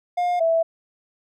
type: tone pair in turn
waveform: triangle / sine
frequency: 710 / 658 Hz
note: F5 / E5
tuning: +28 / -3 cents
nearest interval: minor second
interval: 131 cents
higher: first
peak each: -17 / -16 dBFS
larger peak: second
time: 0.17-0.4 / 0.4-0.63 s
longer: neither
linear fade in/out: 10 ms
effects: none